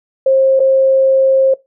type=tone with dropouts; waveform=sine; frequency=533 Hz; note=C5; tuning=32 cents sharp; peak=-7 dBFS; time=0.26-1.54 s; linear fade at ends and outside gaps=5 ms; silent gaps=0.595-0.601 s; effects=noise-tail reverb RT60 0.2 s tail -20 dB re dry